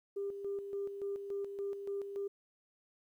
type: tone with tremolo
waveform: sine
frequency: 399.1 Hz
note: G4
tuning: 31 cents sharp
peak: -34 dBFS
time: 0.16-2.28 s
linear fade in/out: 10 ms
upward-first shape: square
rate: 3.5 Hz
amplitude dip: 55%
effects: tanh soft clip ceiling -30 dBFS + 12-bit